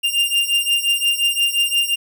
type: beating tone pair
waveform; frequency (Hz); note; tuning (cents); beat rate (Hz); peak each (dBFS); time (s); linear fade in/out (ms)
45% pulse; 2794 / 2799.7; F7 / F7; 0 / +4; 5.7; -19; 0.03-1.96; 20
effects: none